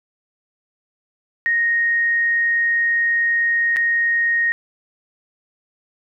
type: tone with dropouts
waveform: sine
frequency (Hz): 1864.7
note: A#6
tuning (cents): 0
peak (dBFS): -15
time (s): 1.46-4.52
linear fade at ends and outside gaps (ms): 0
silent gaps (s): 3.762-3.768
effects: none